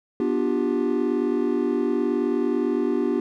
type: chord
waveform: triangle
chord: G dominant seventh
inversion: first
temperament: just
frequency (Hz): 245 / 294 / 352.8 / 392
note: B3 / D4 / F4 / G4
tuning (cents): -14 / +2 / +18 / 0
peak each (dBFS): -24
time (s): 0.2-3.2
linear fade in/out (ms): 2
effects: none